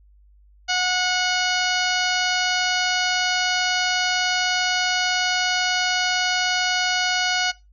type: harmonic tone with a mistuned harmonic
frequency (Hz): 731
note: F#5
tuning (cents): -21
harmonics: 1 / 2 / 3 / 4 / 5 / 6 / 7 / 8 / 9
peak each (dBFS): -26 / -25 / -28 / -27 / -33 / -29 / -30 / -33 / -35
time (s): 0.68-7.52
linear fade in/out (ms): 20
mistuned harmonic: 7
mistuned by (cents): -65
effects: noise-tail reverb RT60 0.2 s tail -18 dB re dry + added 50 Hz sine -50 dBFS peak until 7.72 s